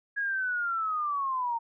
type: linear sweep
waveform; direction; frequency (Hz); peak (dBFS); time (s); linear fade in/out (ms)
sine; down; 1661.2 to 911; -27; 0.16-1.59; 20
effects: none